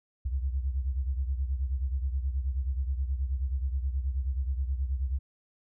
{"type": "beating tone pair", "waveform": "sine", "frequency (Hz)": [64.6, 74], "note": ["C2", "D2"], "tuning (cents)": [-21, 14], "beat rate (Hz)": 9.4, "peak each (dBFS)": [-28, -34], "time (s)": [0.25, 5.19], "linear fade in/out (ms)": 10, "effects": []}